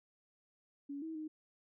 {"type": "tone with pitch steps", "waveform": "sine", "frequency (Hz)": [282.7, 321.7, 310.3], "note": ["C#4", "E4", "D#4"], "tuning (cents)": [34, -42, -5], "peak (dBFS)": -40, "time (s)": [0.89, 1.28], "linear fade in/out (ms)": 10, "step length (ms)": 130, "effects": []}